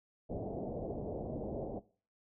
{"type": "low-pass noise", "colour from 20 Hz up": "white", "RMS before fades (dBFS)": -40, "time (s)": [0.29, 1.8], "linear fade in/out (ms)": 20, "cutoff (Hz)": 680, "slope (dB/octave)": 48, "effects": ["noise-tail reverb RT60 0.4 s tail -19 dB re dry"]}